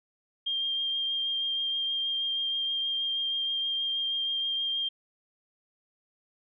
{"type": "tone with vibrato", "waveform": "sine", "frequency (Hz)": 3200, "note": "G7", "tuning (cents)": 35, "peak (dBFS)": -27, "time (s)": [0.46, 4.89], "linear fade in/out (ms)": 10, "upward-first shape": "sine", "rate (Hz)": 6.3, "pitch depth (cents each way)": 12, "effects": []}